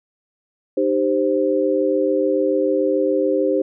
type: chord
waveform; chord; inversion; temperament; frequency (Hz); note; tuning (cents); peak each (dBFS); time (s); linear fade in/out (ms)
sine; C minor; first; equal with one note detuned; 305.1 / 392 / 523.3; Eb4 / G4 / C5; -34 / 0 / 0; -21 / -20 / -19; 0.77-3.62; 5
effects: none